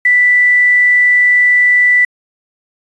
sine tone with quantisation, 1975.5 Hz, B6, in tune, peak -6 dBFS, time 0.05-2.05 s, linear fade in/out 5 ms, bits 6, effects resampled to 22050 Hz

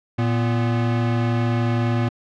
square tone pair together, 115.78 / 243.7 Hz, A#2 / B3, -11 / -23 cents, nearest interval octave + minor second, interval 1288 cents, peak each -20 / -25 dBFS, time 0.18-2.09 s, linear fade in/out 10 ms, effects low-pass 3000 Hz 12 dB/octave

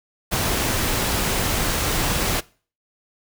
pink noise, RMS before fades -22 dBFS, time 0.31-2.41 s, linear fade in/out 20 ms, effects noise-tail reverb RT60 0.4 s tail -22 dB re dry

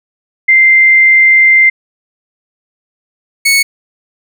sine / sawtooth tone pair in turn, 2088 / 2212 Hz, C7 / C#7, -4 / -4 cents, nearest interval minor second, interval 100 cents, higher second, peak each -3 dBFS, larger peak neither, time 0.48-1.7 / 3.45-3.63 s, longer first, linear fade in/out 10 ms, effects none

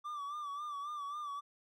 triangle tone with vibrato, 1167 Hz, D6, 11 cents flat, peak -37 dBFS, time 0.04-1.41 s, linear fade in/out 20 ms, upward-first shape sine, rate 3.7 Hz, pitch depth 64 cents each way, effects none

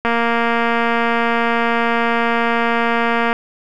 click train, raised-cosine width 0.5 ms, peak -3 dBFS, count 765, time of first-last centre 0.05-3.329 s, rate 233 Hz, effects none

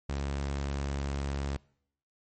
sawtooth tone, 69.7 Hz, C#2, 10 cents sharp, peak -27 dBFS, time 0.09-1.57 s, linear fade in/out 5 ms, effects noise-tail reverb RT60 0.7 s tail -24 dB re dry + MP3 32 kbps

